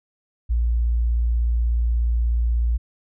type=tone; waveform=sine; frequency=58.27 Hz; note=A#1; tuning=in tune; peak=-17 dBFS; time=0.49-2.78 s; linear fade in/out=20 ms; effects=none